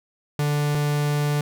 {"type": "tone pair in turn", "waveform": "45% pulse", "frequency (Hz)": [146.83, 146.83], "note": ["D3", "D3"], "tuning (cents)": [0, 0], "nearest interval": "unison", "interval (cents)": 0, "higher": "neither", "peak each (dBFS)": -20, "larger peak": "neither", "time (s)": [[0.39, 0.75], [0.75, 1.41]], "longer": "second", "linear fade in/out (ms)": 2, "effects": []}